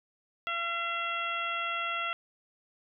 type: harmonic tone with a mistuned harmonic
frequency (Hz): 680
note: F5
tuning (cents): -46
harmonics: 1 / 2 / 3 / 4 / 5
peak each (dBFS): -41 / -33 / -38 / -36 / -40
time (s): 0.47-2.13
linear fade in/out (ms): 0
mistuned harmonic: 5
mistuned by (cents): -48
effects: none